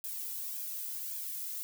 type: noise with flanger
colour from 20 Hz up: violet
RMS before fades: -39 dBFS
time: 0.04-1.63 s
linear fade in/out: 0 ms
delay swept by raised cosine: 1.2 to 2.05 ms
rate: 1.8 Hz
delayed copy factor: +0.85
effects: none